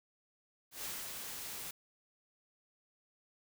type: noise with ADSR envelope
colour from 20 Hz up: white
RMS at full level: -41 dBFS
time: 0.71-1.71 s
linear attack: 130 ms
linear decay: 220 ms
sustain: -3 dB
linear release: 4 ms
effects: none